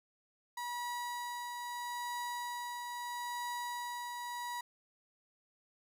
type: tone with tremolo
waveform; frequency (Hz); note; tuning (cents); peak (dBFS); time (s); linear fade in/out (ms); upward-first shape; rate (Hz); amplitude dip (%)
35% pulse; 967; B5; -37; -35; 0.57-4.61; 5; triangle; 0.77; 35
effects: none